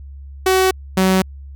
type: tone pair in turn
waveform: sawtooth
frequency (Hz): 376.5 / 188.25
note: F#4 / F#3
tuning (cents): +30 / +30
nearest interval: octave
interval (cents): 1200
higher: first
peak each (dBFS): -8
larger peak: neither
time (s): 0.46-0.71 / 0.97-1.22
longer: neither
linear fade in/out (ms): 5
effects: added 69 Hz sine -32 dBFS peak until 1.55 s